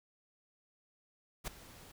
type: noise with ADSR envelope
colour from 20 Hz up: pink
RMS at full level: -37 dBFS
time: 1.44-1.92 s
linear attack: 35 ms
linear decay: 6 ms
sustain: -18 dB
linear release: 9 ms
effects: none